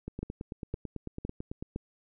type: two click trains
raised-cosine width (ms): 3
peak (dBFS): -24 / -21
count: 15 / 4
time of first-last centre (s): 0.08-1.625 / 0.23-1.761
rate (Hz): 9.06 / 1.96
effects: none